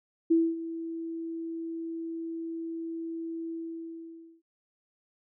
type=tone with ADSR envelope; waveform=sine; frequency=329.6 Hz; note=E4; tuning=in tune; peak=-18 dBFS; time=0.3-4.42 s; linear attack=14 ms; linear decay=240 ms; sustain=-15 dB; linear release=910 ms; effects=none